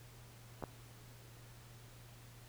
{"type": "clicks", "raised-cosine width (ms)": 1, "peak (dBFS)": [-29, -26], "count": 2, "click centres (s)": [0.625, 0.638], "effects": ["added 118 Hz sine -56 dBFS peak until 2.48 s", "pink hiss -60 dBFS RMS until 2.48 s"]}